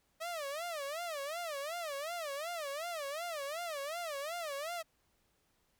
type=tone with vibrato; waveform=sawtooth; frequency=622.3 Hz; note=D#5; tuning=in tune; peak=-34 dBFS; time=0.2-4.83 s; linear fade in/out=20 ms; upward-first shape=sine; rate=2.7 Hz; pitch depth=210 cents each way; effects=pink hiss -75 dBFS RMS until 5.79 s